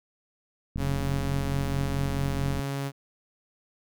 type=click train; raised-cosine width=5 ms; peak=-19 dBFS; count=83; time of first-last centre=0.76-2.594 s; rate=44.7 Hz
type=tone; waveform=sawtooth; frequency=138.59 Hz; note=C#3; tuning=in tune; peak=-25 dBFS; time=0.77-2.92 s; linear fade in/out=50 ms
effects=none